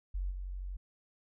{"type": "tone with level steps", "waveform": "sine", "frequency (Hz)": 46.25, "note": "F#1", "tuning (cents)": 0, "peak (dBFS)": [-32, -37], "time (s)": [0.14, 0.77], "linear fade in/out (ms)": 10, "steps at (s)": 0.3, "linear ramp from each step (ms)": 20, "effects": []}